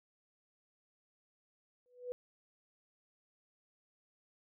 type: tone with exponential growth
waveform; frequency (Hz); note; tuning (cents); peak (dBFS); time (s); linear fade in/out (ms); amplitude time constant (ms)
sine; 493.9; B4; 0; -34; 1.86-2.12; 0; 56
effects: none